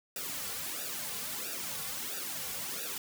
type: noise with flanger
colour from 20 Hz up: white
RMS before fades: -38 dBFS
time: 0.16-2.98 s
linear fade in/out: 2 ms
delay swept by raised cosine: 0.93 to 3.23 ms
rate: 1.5 Hz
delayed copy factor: -0.9
effects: none